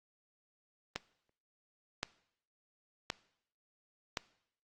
click train, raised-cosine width 0.2 ms, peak -16 dBFS, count 4, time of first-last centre 0.96-4.172 s, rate 0.934 Hz, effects noise-tail reverb RT60 0.7 s tail -20 dB re dry + Opus 24 kbps

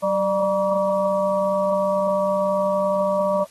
harmonic tone with a mistuned harmonic, 190.8 Hz, G3, 47 cents flat, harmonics 1 / 3 / 5 / 6, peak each -28 / -19 / -27 / -28 dBFS, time 0.02-3.45 s, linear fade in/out 20 ms, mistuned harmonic 3, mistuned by +67 cents, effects white hiss -51 dBFS RMS until 3.5 s + AAC 32 kbps

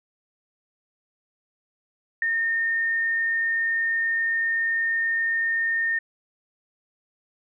sine tone with ADSR envelope, 1827 Hz, A#6, 35 cents flat, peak -17 dBFS, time 2.22-5.99 s, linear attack 3 ms, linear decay 4 ms, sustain -4 dB, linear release 7 ms, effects none

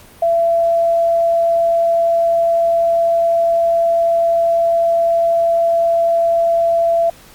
sine tone, 673 Hz, E5, 36 cents sharp, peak -11 dBFS, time 0.22-7.1 s, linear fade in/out 5 ms, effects pink hiss -43 dBFS RMS until 7.34 s + Opus 48 kbps

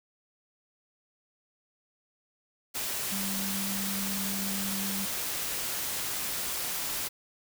sine tone in noise, 196 Hz, G3, in tune, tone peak -34 dBFS, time 3.11-5.06 s, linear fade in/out 20 ms, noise white, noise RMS -33 dBFS, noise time 2.74-7.09 s, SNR -4 dB, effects none

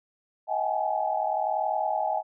sine tone cluster, 635 / 743 / 814 / 855 Hz, D#5 / F#5 / G#5 / A5, +35 / +7 / -35 / -50 cents, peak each -30 dBFS, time 0.47-2.23 s, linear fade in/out 50 ms, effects none

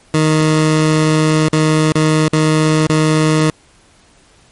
20% pulse tone with dropouts, 155.8 Hz, D#3, 3 cents sharp, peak -5 dBFS, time 0.14-3.5 s, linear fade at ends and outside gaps 2 ms, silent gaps 1.484-1.53 / 1.921-1.954 / 2.283-2.331 / 2.869-2.895 s, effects pink hiss -49 dBFS RMS until 4.51 s + MP3 48 kbps

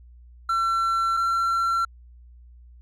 triangle tone pair in turn, 1350 / 1357.5 Hz, E6 / F6, +41 / -50 cents, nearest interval unison, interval 9 cents, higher second, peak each -18 dBFS, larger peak neither, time 0.49-1.17 / 1.17-1.85 s, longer neither, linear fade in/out 5 ms, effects added 60 Hz sine -45 dBFS peak until 2.81 s + MP3 64 kbps

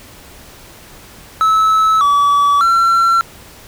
triangle tone with pitch steps, 1301 / 1145 / 1356 Hz, E6 / D6 / E6, -23 / -44 / +49 cents, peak -7 dBFS, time 1.41-3.21 s, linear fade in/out 0 ms, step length 600 ms, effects pink hiss -39 dBFS RMS until 3.67 s

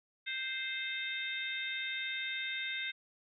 harmonic tone, 523.3 Hz, C5, in tune, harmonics 3 / 4 / 5 / 6 / 7, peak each -42 / -39 / -44 / -51 / -40 dBFS, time 0.26-2.92 s, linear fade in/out 20 ms, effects none

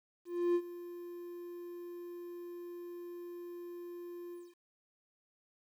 triangle tone with ADSR envelope, 349.2 Hz, F4, in tune, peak -24 dBFS, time 0.25-4.55 s, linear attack 300 ms, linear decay 62 ms, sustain -17 dB, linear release 220 ms, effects 11-bit

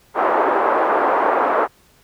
white band-pass noise, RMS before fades -17 dBFS, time 0.14-1.68 s, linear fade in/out 50 ms, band 350 to 1200 Hz, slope 24 dB/octave, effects pink hiss -54 dBFS RMS until 2.03 s

